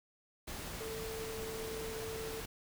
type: tone in noise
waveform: sine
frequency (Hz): 444.9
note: A4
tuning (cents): +19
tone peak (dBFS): -41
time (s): 0.8-2.41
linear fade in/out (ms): 10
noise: pink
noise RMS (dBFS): -44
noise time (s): 0.47-2.46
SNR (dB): 0
effects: none